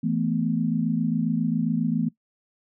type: chord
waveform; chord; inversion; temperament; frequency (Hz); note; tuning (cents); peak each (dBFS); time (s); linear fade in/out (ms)
sine; E suspended fourth; none; just; 164.81 / 219.8 / 247.2; E3 / A3 / B3; 0 / -2 / +2; -26 / -25 / -26; 0.03-2.09; 10
effects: noise-tail reverb RT60 0.1 s tail -18 dB re dry